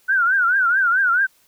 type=tone with vibrato; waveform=sine; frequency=1480 Hz; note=F#6; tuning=in tune; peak=-14 dBFS; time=0.08-1.27 s; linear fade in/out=20 ms; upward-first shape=triangle; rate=4.6 Hz; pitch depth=170 cents each way; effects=white hiss -58 dBFS RMS until 1.47 s